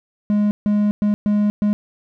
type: tone bursts at uneven times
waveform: triangle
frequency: 207.7 Hz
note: G#3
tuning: in tune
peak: -12 dBFS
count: 5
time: 0.3-0.51 / 0.66-0.91 / 1.02-1.14 / 1.26-1.5 / 1.62-1.73 s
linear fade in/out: 0 ms
effects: none